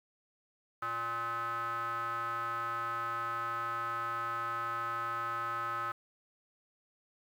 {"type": "tone with band-pass filter", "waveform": "square", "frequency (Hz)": 116.54, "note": "A#2", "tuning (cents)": 0, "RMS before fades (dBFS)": -36, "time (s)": [0.82, 5.92], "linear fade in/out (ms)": 5, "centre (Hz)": 1300, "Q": 7.3, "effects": ["10-bit"]}